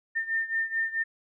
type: beating tone pair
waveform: sine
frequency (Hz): 1806 / 1810.6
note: A6 / A6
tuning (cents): +45 / +49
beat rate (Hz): 4.6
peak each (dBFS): -28 / -31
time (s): 0.15-1.04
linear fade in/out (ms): 20
effects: none